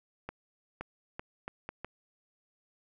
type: accelerating click train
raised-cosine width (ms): 0.5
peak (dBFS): -23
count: 6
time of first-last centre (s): 0.29-1.846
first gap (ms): 520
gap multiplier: 0.74
effects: none